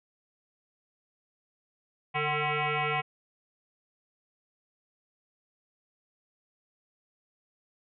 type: tone with frequency modulation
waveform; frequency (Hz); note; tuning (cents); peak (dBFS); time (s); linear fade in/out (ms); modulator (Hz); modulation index
sine; 747; F#5; +16; -26; 2.14-3.02; 20; 300; 6.4
effects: none